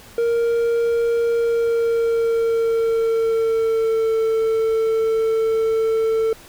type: tone with pitch glide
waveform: triangle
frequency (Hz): 466.2 to 446.2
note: A#4 to A4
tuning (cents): 0 to +24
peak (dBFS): -14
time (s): 0.18-6.33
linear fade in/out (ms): 2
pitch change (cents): -76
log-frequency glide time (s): 1.3-4.17
effects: pink hiss -44 dBFS RMS until 6.48 s